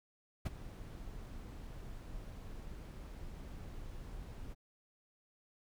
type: noise with ADSR envelope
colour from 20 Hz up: brown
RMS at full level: -31 dBFS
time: 0.45-4.55 s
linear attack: 12 ms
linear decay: 24 ms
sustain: -16 dB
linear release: 29 ms
effects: none